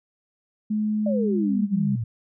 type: tone with pitch glide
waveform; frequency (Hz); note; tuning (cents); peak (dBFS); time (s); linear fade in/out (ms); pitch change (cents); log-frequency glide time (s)
sine; 213 to 201; G#3 to G3; +44 to +44; -21; 0.7-1.96; 10; -100; 1.02-1.57
type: exponential sweep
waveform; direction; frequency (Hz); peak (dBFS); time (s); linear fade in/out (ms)
sine; down; 609 to 108.1; -24; 1.06-2.04; 5
effects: none